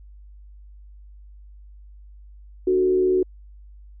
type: tone with frequency modulation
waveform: sine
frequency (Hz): 370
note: F#4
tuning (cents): 0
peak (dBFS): -16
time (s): 2.67-3.23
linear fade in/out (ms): 5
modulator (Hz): 75.2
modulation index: 0.48
effects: added 50 Hz sine -42 dBFS peak until 4 s